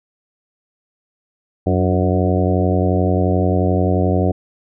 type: harmonic tone with a mistuned harmonic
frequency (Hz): 91.4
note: F#2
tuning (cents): -21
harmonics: 1 / 2 / 3 / 4 / 5 / 6 / 7 / 8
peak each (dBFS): -17 / -20 / -22 / -23 / -24 / -25 / -25 / -26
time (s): 1.66-4.32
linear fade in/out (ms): 10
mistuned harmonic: 3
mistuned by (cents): +55
effects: none